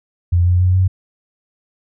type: tone with pitch steps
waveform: sine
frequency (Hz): 87.31 / 89.25 / 91.23 / 93.25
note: F2 / F2 / F#2 / F#2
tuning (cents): 0 / +38 / -24 / +14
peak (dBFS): -10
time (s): 0.32-0.88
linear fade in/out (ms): 10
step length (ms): 140
effects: none